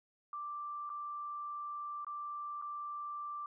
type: tone with dropouts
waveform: sine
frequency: 1176 Hz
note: D6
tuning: 2 cents sharp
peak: -39 dBFS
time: 0.33-3.46 s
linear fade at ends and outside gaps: 2 ms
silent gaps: 0.894-0.9 / 2.047-2.067 / 2.616-2.622 s
effects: none